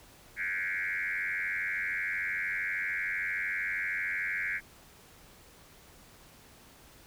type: tone with frequency modulation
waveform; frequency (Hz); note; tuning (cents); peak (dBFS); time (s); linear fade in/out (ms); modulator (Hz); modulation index
sine; 1915; A#6; +46; -30; 0.36-4.61; 50; 93; 3.9
effects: pink hiss -56 dBFS RMS until 7.06 s